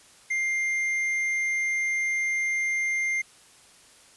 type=tone with tanh clipping; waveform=triangle; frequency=2100 Hz; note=C7; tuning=6 cents sharp; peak=-25 dBFS; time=0.3-3.22 s; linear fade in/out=10 ms; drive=10 dB; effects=white hiss -54 dBFS RMS until 4.16 s + resampled to 24000 Hz